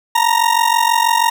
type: ring-modulated tone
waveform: 40% pulse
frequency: 932.3 Hz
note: A#5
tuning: in tune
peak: -8 dBFS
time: 0.15-1.3 s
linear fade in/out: 2 ms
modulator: 23.1 Hz
effects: none